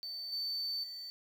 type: tone with level steps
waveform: triangle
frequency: 4539 Hz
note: C#8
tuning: 40 cents sharp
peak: -38 / -33 / -41 dBFS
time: 0.03-1.1 s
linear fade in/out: 0 ms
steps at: 0.32 / 0.83 s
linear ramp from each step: 10 ms
effects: 10-bit